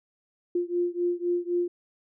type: beating tone pair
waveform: sine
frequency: 349.2 / 353.1 Hz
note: F4 / F4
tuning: 0 / +19 cents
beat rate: 3.9 Hz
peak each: -27 / -28 dBFS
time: 0.55-1.68 s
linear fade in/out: 5 ms
effects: none